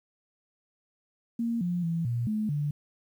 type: tone with pitch steps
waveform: sine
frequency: 232.5 / 176.1 / 166.6 / 118.9 / 214.6 / 146.7 Hz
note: A#3 / F3 / E3 / A#2 / A3 / D3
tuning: -4 / +15 / +19 / +35 / -43 / -2 cents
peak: -26 dBFS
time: 1.39-2.71 s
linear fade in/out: 5 ms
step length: 220 ms
effects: 10-bit